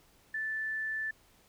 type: tone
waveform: sine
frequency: 1757 Hz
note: A6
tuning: 3 cents flat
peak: -32 dBFS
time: 0.34-1.11 s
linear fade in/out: 5 ms
effects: pink hiss -64 dBFS RMS until 1.48 s